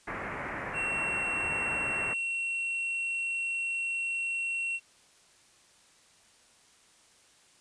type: low-pass noise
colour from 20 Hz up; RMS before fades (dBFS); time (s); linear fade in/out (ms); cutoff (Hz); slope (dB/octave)
white; -37; 0.07-2.14; 10; 2200; 48
type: tone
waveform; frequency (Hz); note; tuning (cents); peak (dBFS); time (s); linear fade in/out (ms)
triangle; 2725; F7; -43; -28; 0.73-4.8; 50
effects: white hiss -61 dBFS RMS until 7.6 s + resampled to 22050 Hz